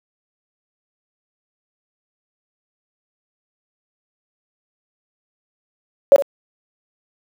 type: tone with echo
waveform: sine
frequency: 559 Hz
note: C#5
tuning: 14 cents sharp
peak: -3 dBFS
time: 6.12-6.16 s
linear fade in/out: 0 ms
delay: 62 ms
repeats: 1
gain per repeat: -13 dB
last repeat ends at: 6.222 s
effects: high-pass 300 Hz 12 dB/octave + 7-bit